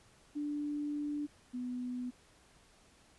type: tone pair in turn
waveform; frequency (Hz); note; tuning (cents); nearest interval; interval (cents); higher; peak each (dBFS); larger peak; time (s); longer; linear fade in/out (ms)
sine; 293.7 / 248.3; D4 / B3; 0 / +9; minor third; 291; first; -34 / -36; first; 0.35-1.27 / 1.53-2.11; first; 20
effects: pink hiss -64 dBFS RMS until 3.18 s + resampled to 24000 Hz